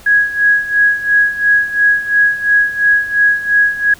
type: tone with tremolo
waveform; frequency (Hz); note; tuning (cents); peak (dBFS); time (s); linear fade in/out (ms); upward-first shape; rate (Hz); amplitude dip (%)
sine; 1661.2; G#6; 0; -6; 0.06-3.94; 5; sine; 2.9; 80
effects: pink hiss -40 dBFS RMS until 3.99 s